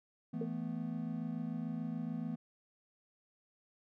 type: chord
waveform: triangle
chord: E suspended fourth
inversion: none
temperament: equal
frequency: 164.81 / 220 / 246.9 Hz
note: E3 / A3 / B3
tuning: 0 / 0 / 0 cents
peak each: -39 dBFS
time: 0.33-2.36 s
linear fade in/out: 10 ms
type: tone with exponential decay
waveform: sine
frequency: 458.1 Hz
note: A#4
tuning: 30 cents flat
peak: -33 dBFS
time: 0.41-0.51 s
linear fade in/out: 5 ms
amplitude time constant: 20 ms
effects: none